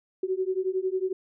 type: beating tone pair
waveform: sine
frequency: 370 / 381 Hz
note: F#4 / G4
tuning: 0 / -49 cents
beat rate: 11 Hz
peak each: -28 dBFS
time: 0.23-1.13 s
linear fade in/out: 5 ms
effects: none